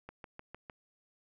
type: click train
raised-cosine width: 0.5 ms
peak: -30 dBFS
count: 5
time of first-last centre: 0.09-0.698 s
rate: 6.58 Hz
effects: none